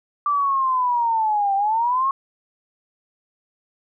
sine linear two-way sweep, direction down then up, 1174.7 to 779 to 1101 Hz, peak -17 dBFS, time 0.26-2.11 s, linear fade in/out 2 ms, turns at 1.55 s, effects none

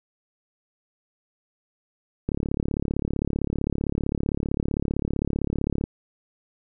click train, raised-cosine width 3 ms, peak -12 dBFS, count 127, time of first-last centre 2.29-5.839 s, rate 35.5 Hz, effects none

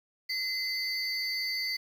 triangle tone cluster, 2053 / 4505 / 4829 Hz, C7 / C#8 / D8, -33 / +27 / +47 cents, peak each -32 / -32 / -37 dBFS, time 0.29-1.77 s, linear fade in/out 10 ms, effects 9-bit

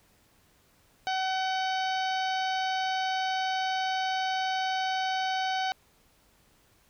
harmonic tone, 756 Hz, F#5, 37 cents sharp, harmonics 1 / 2 / 3 / 4 / 5 / 6 / 7 / 8, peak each -28 / -35 / -40 / -38 / -41 / -42 / -48 / -49 dBFS, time 1.07-5.72 s, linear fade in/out 0 ms, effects pink hiss -64 dBFS RMS until 6.89 s

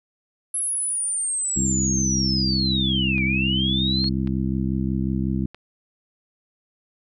sine linear two-way sweep, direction down then up, 11000 to 2237 to 4345 Hz, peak -22 dBFS, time 0.54-4.09 s, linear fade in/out 5 ms, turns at 3.24 s
harmonic tone, 65.5 Hz, C2, 2 cents sharp, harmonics 1 / 2 / 3 / 4 / 5, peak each -28 / -27 / -24 / -30 / -31 dBFS, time 1.56-5.46 s, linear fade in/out 5 ms
clicks, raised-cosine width 0.3 ms, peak -24 dBFS, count 4, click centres 3.181 / 4.042 / 4.274 / 5.546 s
effects none

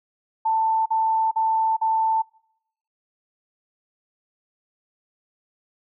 sine tone bursts, 888 Hz, A5, 16 cents sharp, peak -18 dBFS, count 4, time 0.45-2.222 s, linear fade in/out 10 ms, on 410 ms, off 44 ms, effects noise-tail reverb RT60 0.8 s tail -25 dB re dry

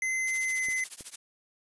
square tone with pitch glide, 2058 to 2043 Hz, C7 to C7, -29 to -42 cents, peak -28 dBFS, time 0.02-0.84 s, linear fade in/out 2 ms, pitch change -13 cents, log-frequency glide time 0.39-0.63 s
blue noise with tremolo, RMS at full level -36 dBFS, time 0.27-1.16 s, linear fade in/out 5 ms, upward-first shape triangle, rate 14 Hz, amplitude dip 100%
clicks, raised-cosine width 2 ms, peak -34 dBFS, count 2, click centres 0.686 / 1.008 s
effects resampled to 24000 Hz

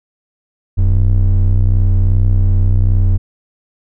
triangle ring-modulated tone, 61.74 Hz, B1, in tune, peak -3 dBFS, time 0.77-3.18 s, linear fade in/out 20 ms, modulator 31.3 Hz, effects none

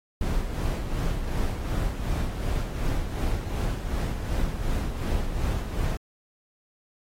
brown noise with tremolo, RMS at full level -25 dBFS, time 0.21-5.97 s, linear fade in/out 2 ms, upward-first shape sine, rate 2.7 Hz, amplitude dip 50%, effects AAC 48 kbps

